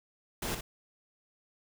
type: noise with echo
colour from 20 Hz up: pink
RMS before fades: -35 dBFS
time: 0.42-0.55 s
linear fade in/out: 5 ms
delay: 60 ms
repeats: 1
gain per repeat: -6 dB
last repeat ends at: 0.61 s
effects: none